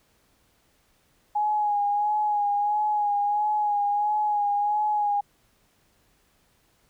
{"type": "tone with vibrato", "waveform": "sine", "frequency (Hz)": 830.6, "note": "G#5", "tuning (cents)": 0, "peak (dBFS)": -21, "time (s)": [1.35, 5.21], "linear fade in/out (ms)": 10, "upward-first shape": "sine", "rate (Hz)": 1.5, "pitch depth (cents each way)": 32, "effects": ["pink hiss -65 dBFS RMS until 6.89 s"]}